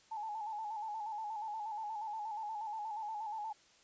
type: tone with vibrato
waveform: sine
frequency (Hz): 860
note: A5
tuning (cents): -40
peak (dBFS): -38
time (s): 0.11-3.53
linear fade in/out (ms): 10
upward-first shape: square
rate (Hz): 8.4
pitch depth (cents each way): 54
effects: white hiss -65 dBFS RMS until 3.83 s + resampled to 16000 Hz